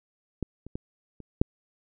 clicks, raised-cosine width 3 ms, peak -16 / -28 / -20 / -30 / -6 dBFS, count 5, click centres 0.427 / 0.666 / 0.755 / 1.203 / 1.415 s, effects none

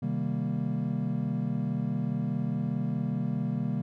triangle chord, C minor seventh, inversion none, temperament equal, 130.81 / 155.56 / 196 / 233.1 Hz, C3 / Eb3 / G3 / Bb3, 0 / 0 / 0 / 0 cents, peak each -31 dBFS, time 0.02-3.82 s, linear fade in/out 10 ms, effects none

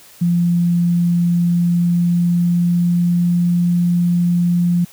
sine tone with pitch glide, 173.1 to 174.51 Hz, F3 to F3, -15 to -1 cents, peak -12 dBFS, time 0.21-4.85 s, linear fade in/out 10 ms, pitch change +14 cents, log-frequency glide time 1.33-3.39 s, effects white hiss -44 dBFS RMS until 4.92 s

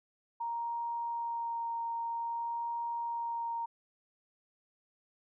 sine tone with vibrato, 932.3 Hz, A#5, in tune, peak -33 dBFS, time 0.4-3.66 s, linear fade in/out 10 ms, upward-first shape sine, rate 0.51 Hz, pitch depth 9 cents each way, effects none

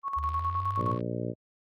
sine tone with tremolo, 1105 Hz, C#6, 6 cents flat, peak -26 dBFS, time 0.03-0.99 s, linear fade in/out 50 ms, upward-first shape square, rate 9.6 Hz, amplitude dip 60%
sine linear sweep, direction up, 71.3 to 110 Hz, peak -32 dBFS, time 0.16-0.96 s, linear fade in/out 20 ms
click train, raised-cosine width 0.3 ms, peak -35 dBFS, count 53, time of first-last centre 0.23-1.006 s, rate 67 Hz
harmonic tone, 59.3 Hz, A#1, 30 cents sharp, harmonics 2 / 3 / 4 / 5 / 6 / 7 / 8 / 9 / 10, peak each -35 / -37 / -38 / -39 / -40 / -40 / -41 / -42 / -42 dBFS, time 0.76-1.35 s, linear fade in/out 50 ms
effects Opus 24 kbps

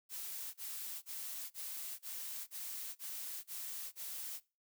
blue noise bursts, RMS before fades -44 dBFS, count 9, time 0.09-4.404 s, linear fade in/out 50 ms, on 450 ms, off 33 ms, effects noise-tail reverb RT60 0.3 s tail -21 dB re dry

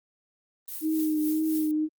violet noise with tremolo, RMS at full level -35 dBFS, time 0.68-1.71 s, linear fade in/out 0 ms, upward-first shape triangle, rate 3.7 Hz, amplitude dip 70%
sine tone with vibrato, 311.1 Hz, D#4, in tune, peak -23 dBFS, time 0.81-1.89 s, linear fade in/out 50 ms, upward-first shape triangle, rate 1.9 Hz, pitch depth 32 cents each way
effects Opus 32 kbps

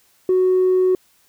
triangle tone with tanh clipping, 370 Hz, F#4, in tune, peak -13 dBFS, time 0.29-0.95 s, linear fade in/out 2 ms, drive 5 dB, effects white hiss -58 dBFS RMS until 1.28 s

